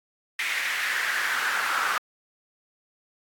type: noise with high-pass filter sweep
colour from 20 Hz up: brown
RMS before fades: -27 dBFS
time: 0.39-1.98 s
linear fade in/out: 2 ms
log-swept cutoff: 2100 to 1300 Hz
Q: 4.2
effects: AAC 64 kbps